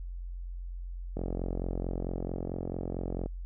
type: click train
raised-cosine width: 2 ms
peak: -21 dBFS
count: 94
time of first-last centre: 1.17-3.26 s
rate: 44.5 Hz
effects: added 44 Hz sine -36 dBFS peak until 3.45 s